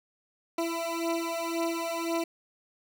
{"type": "beating tone pair", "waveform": "20% pulse", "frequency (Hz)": [332.9, 334.8], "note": ["E4", "E4"], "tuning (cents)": [17, 27], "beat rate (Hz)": 1.9, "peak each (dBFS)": -27, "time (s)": [0.58, 2.24], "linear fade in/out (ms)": 5, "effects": []}